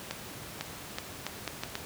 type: accelerating click train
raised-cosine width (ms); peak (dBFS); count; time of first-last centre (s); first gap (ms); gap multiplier
0.2; -15; 7; 0.11-1.754; 500; 0.75
effects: pink hiss -43 dBFS RMS until 1.85 s + high-pass 80 Hz 12 dB/octave